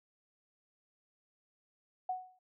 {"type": "tone with exponential decay", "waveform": "sine", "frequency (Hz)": 740, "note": "F#5", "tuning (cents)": 0, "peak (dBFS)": -30, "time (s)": [2.09, 2.39], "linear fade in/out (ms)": 5, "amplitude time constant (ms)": 64, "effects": []}